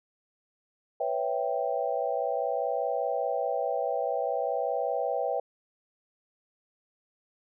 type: chord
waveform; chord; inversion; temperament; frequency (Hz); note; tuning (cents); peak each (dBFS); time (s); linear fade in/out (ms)
sine; C# half-diminished seventh; third; equal; 493.9 / 554.4 / 659.3 / 784; B4 / C#5 / E5 / G5; 0 / 0 / 0 / 0; -32; 1-5.4; 5
effects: none